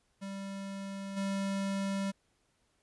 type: tone with level steps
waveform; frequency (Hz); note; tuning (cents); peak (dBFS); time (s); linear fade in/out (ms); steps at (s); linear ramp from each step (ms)
square; 196; G3; 0; -39 / -32; 0.21-2.12; 20; 1.16; 20
effects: pink hiss -74 dBFS RMS until 2.82 s + resampled to 24000 Hz